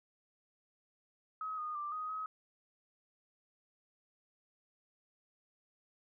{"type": "tone with pitch steps", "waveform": "sine", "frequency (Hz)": [1273, 1230, 1181, 1250, 1272], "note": ["D#6", "D#6", "D6", "D#6", "D#6"], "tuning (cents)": [39, -20, 9, 8, 38], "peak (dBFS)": -37, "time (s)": [1.41, 2.26], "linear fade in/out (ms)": 2, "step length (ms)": 170, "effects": []}